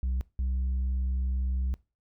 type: tone pair in turn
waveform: sine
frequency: 63.4 / 64.14 Hz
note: B1 / C2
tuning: +46 / -34 cents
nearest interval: unison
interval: 20 cents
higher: second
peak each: -23 / -23 dBFS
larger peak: neither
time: 0.03-0.21 / 0.39-1.74 s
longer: second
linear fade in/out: 0 ms
effects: noise-tail reverb RT60 0.3 s tail -23 dB re dry + tanh soft clip ceiling -25 dBFS